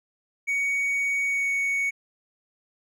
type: tone with pitch glide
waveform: triangle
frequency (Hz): 2241 to 2227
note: C#7 to C#7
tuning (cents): +18 to +7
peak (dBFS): -21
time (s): 0.47-1.91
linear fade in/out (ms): 20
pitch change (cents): -11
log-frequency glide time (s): 1.24-1.5
effects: none